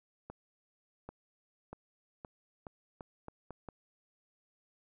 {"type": "accelerating click train", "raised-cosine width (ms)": 1, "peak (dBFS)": -30, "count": 9, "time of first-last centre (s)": [0.3, 3.687], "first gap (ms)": 790, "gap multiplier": 0.81, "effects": []}